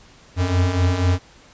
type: beating tone pair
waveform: square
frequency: 87.31 / 91.41 Hz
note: F2 / F#2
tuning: 0 / -20 cents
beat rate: 4.1 Hz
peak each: -23 / -18 dBFS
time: 0.36-1.19 s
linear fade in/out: 50 ms
effects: pink hiss -49 dBFS RMS until 1.53 s + resampled to 16000 Hz